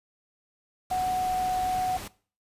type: tone in noise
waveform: sine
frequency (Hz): 740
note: F#5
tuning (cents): 0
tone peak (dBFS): -24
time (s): 0.91-1.97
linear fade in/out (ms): 5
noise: pink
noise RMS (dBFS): -39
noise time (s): 0.9-2.08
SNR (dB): +12
effects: noise-tail reverb RT60 0.4 s tail -19 dB re dry + resampled to 32000 Hz